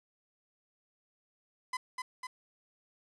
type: tone with echo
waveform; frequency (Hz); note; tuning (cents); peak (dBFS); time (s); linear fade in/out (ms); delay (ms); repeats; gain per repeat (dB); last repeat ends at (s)
30% pulse; 1012; B5; +42; -30; 1.73-1.77; 5; 250; 2; -3; 2.27
effects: resampled to 24000 Hz + 10-bit